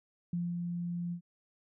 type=tone with ADSR envelope; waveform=sine; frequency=173.5 Hz; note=F3; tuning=11 cents flat; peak=-30 dBFS; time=0.33-1.21 s; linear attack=3 ms; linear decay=210 ms; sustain=-3 dB; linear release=87 ms; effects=none